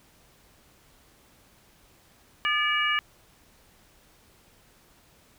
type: harmonic tone with a mistuned harmonic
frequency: 577 Hz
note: D5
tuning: 31 cents flat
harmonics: 2 / 3 / 4 / 5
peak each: -28 / -28 / -28 / -28 dBFS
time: 2.45-2.99 s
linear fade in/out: 0 ms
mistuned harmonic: 2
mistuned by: +83 cents
effects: pink hiss -59 dBFS RMS until 5.38 s